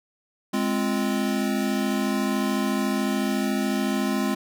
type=chord; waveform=square; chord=F minor; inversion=first; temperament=equal with one note detuned; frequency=207.7 / 261.6 / 346 Hz; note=Ab3 / C4 / F4; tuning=0 / 0 / -16 cents; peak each=-26 / -27 / -31 dBFS; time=0.53-4.35 s; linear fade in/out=10 ms; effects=none